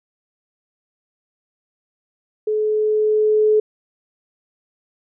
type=tone with level ramp; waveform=sine; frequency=428.4 Hz; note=A4; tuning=46 cents flat; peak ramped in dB=-17 to -11 dBFS; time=2.47-3.6 s; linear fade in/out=5 ms; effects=none